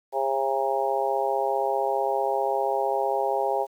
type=harmonic tone with a mistuned harmonic; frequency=135.3 Hz; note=C#3; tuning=42 cents flat; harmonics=3 / 4 / 5 / 6 / 7; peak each=-29 / -28 / -29 / -27 / -32 dBFS; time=0.12-3.67 s; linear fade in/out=50 ms; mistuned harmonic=7; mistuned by=-19 cents; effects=9-bit